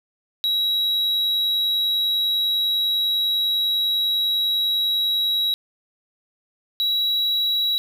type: tone pair in turn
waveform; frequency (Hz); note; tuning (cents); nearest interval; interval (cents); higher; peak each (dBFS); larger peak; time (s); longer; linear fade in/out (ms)
triangle; 3870 / 3889; B7 / B7; -36 / -27; unison; 9; second; -17; neither; 0.44-5.54 / 6.8-7.78; first; 0
effects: none